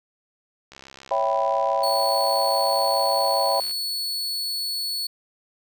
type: click train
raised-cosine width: 0.2 ms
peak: -25 dBFS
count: 202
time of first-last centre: 0.72-3.711 s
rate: 67.2 Hz
type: chord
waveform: sine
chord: C# half-diminished seventh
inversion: none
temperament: equal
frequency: 554.4 / 659.3 / 784 / 987.8 Hz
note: C#5 / E5 / G5 / B5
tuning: 0 / 0 / 0 / 0 cents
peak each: -25 dBFS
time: 1.11-3.6 s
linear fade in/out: 2 ms
type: tone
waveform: 40% pulse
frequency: 4413 Hz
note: C#8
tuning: 9 cents flat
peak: -24 dBFS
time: 1.83-5.07 s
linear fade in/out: 5 ms
effects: none